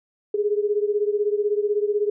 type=beating tone pair; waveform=sine; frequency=410 / 426 Hz; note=G#4 / G#4; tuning=-22 / +44 cents; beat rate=16 Hz; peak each=-21 / -24 dBFS; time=0.34-2.1 s; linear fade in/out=5 ms; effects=none